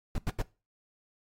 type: noise bursts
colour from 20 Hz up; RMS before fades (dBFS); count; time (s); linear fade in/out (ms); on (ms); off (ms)
brown; -29; 3; 0.15-0.417; 2; 31; 87
effects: noise-tail reverb RT60 0.3 s tail -20 dB re dry + AAC 48 kbps